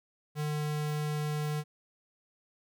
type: tone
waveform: square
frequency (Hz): 150.3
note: D3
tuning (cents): +40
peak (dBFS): -31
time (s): 0.35-1.64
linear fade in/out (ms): 50
effects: none